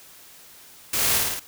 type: noise with echo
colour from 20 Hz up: white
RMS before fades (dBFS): -24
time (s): 0.93-1.18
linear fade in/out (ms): 5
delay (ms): 54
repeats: 4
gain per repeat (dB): -2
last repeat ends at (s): 1.396
effects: white hiss -48 dBFS RMS until 1.47 s